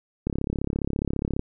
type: click train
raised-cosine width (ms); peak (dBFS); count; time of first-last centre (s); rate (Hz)
3; -13; 40; 0.27-1.394; 34.7
effects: none